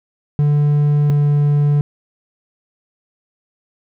triangle tone pair in turn, 146.7 / 145.77 Hz, D3 / D3, -2 / -13 cents, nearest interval unison, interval 11 cents, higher first, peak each -9 dBFS, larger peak neither, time 0.39-1.1 / 1.1-1.81 s, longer neither, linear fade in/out 0 ms, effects none

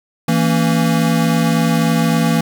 square chord, A# diminished, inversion second, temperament equal with one note detuned, 164.81 / 228.4 / 277.2 Hz, E3 / A#3 / C#4, 0 / -35 / 0 cents, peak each -16 / -17 / -22 dBFS, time 0.28-2.41 s, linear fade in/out 5 ms, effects 7-bit

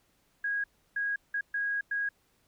sine tone bursts at uneven times, 1645 Hz, G#6, 17 cents flat, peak -28 dBFS, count 5, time 0.44-0.64 / 0.96-1.16 / 1.34-1.41 / 1.54-1.81 / 1.91-2.09 s, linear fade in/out 5 ms, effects pink hiss -70 dBFS RMS until 2.47 s

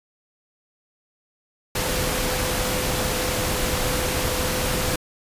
sine tone in noise, 506 Hz, B4, 42 cents sharp, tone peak -30 dBFS, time 1.75-4.96 s, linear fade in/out 5 ms, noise pink, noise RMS -24 dBFS, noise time 1.75-4.96 s, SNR -9 dB, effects resampled to 32000 Hz

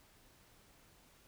silence, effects pink hiss -65 dBFS RMS until 1.27 s

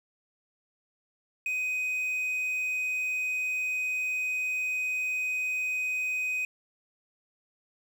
triangle tone with quantisation, 2507 Hz, D#7, 12 cents sharp, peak -26 dBFS, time 1.46-6.45 s, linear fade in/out 2 ms, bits 9, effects none

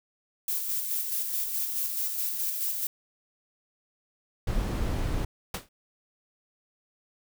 violet noise with tremolo, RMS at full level -29 dBFS, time 0.48-2.87 s, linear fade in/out 2 ms, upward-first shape square, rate 4.7 Hz, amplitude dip 35%
brown noise, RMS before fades -28 dBFS, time 4.47-5.25 s, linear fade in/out 5 ms
pink noise with exponential decay, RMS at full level -29 dBFS, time 5.54-5.69 s, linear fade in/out 5 ms, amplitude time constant 31 ms
effects none

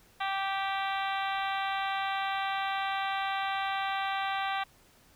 harmonic tone with a mistuned harmonic, 390 Hz, G4, 9 cents flat, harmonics 2 / 3 / 4 / 5 / 6 / 7 / 8 / 9 / 10, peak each -32 / -36 / -38 / -40 / -42 / -43 / -44 / -45 / -46 dBFS, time 0.2-4.64 s, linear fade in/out 10 ms, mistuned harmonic 8, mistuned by +25 cents, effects pink hiss -61 dBFS RMS until 5.15 s

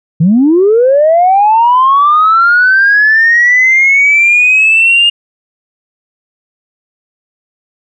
sine linear sweep, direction up, 150 to 2840 Hz, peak -3 dBFS, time 0.2-5.1 s, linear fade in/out 10 ms, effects tanh soft clip ceiling 0 dBFS

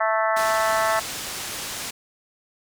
harmonic tone, 220 Hz, A3, in tune, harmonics 3 / 4 / 5 / 6 / 7 / 8 / 9, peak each -23 / -26 / -27 / -26 / -33 / -29 / -32 dBFS, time 0-1 s, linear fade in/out 10 ms
white low-pass noise, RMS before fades -32 dBFS, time 0.36-1.91 s, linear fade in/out 10 ms, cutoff 8600 Hz, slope 12 dB/octave
effects none

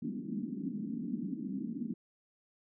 white band-pass noise, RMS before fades -38 dBFS, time 0.02-1.94 s, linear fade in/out 5 ms, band 180 to 280 Hz, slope 48 dB/octave, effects none

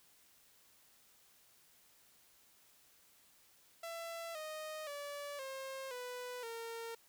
sawtooth tone with pitch steps, 669 / 620.6 / 575.7 / 534.1 / 495.4 / 459.6 Hz, E5 / D#5 / D5 / C5 / B4 / A#4, +25 / -5 / -35 / +36 / +5 / -25 cents, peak -39 dBFS, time 3.83-6.95 s, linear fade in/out 5 ms, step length 520 ms, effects white hiss -67 dBFS RMS until 7.08 s

